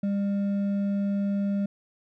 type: tone with hard clipping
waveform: triangle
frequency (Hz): 200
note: G3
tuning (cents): +35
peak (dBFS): -25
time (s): 0.03-1.66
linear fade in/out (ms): 5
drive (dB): 8
effects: none